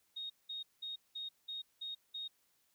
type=tone bursts; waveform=sine; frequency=3729 Hz; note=A#7; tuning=in tune; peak=-40 dBFS; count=7; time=0.16-2.28 s; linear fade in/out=10 ms; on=140 ms; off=190 ms; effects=white hiss -75 dBFS RMS until 2.74 s